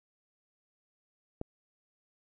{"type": "click", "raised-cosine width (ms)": 2, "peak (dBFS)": -22, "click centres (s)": 1.414, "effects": []}